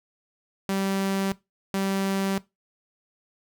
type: tone bursts at uneven times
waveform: sawtooth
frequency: 194.4 Hz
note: G3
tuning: 14 cents flat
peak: -20 dBFS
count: 2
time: 0.69-1.32 / 1.74-2.38 s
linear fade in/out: 0 ms
effects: noise-tail reverb RT60 0.2 s tail -19 dB re dry